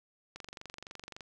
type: click train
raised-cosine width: 0.2 ms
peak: -27 dBFS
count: 21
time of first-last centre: 0.36-1.207 s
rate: 23.6 Hz
effects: none